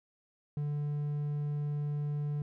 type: tone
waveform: triangle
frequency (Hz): 146.83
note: D3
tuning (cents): 0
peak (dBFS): -29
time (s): 0.57-2.42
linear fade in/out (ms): 2
effects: none